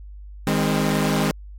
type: chord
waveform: sawtooth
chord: Ab major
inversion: second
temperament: equal with one note detuned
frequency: 155.56 / 203.7 / 261.6 Hz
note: Eb3 / Ab3 / C4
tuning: 0 / -33 / 0 cents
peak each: -19 / -18 / -21 dBFS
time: 0.47-1.31 s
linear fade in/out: 0 ms
effects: added 50 Hz sine -36 dBFS peak until 1.58 s + AAC 48 kbps